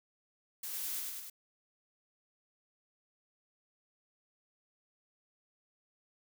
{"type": "noise with echo", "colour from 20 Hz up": "blue", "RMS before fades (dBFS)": -41, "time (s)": [0.63, 1], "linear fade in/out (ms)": 5, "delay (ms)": 100, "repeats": 3, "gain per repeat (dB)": -2, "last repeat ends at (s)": 1.3, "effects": []}